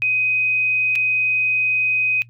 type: tone with dropouts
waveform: sine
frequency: 2511 Hz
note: D#7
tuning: 15 cents sharp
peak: -16 dBFS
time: 0.02-2.22 s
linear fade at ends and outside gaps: 0 ms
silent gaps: 0.954-0.958 s
effects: noise-tail reverb RT60 0.1 s tail -21 dB re dry + added 118 Hz sine -44 dBFS peak until 2.29 s